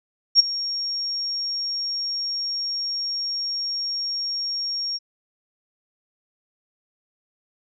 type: tone with ADSR envelope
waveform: sine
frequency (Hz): 5560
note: F8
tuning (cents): -9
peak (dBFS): -7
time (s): 0.35-4.99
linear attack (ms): 46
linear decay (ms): 14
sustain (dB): -17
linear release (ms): 32
effects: none